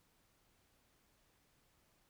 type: silence
effects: pink hiss -74 dBFS RMS until 2.09 s

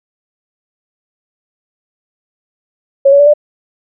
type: tone with pitch steps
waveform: sine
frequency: 550 / 564.2 / 578.7 / 593.6 Hz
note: C#5 / C#5 / D5 / D5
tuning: -14 / +30 / -26 / +18 cents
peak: -3 dBFS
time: 3.05-3.338 s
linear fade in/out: 10 ms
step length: 72 ms
effects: none

